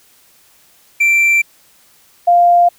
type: tone pair in turn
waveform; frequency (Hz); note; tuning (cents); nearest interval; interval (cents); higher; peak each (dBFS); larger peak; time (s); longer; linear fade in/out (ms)
triangle / sine; 2349 / 698.4; D7 / F5; 0 / 0; octave + major sixth; 2100; first; -7 / -6; second; 1-1.42 / 2.27-2.69; neither; 10
effects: white hiss -50 dBFS RMS until 2.78 s